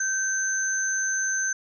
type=tone pair together; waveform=sine; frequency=1551 / 6204 Hz; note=G6 / G8; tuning=-19 / -19 cents; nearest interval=2 octaves; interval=2400 cents; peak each=-26 / -26 dBFS; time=0-1.53 s; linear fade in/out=5 ms; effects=none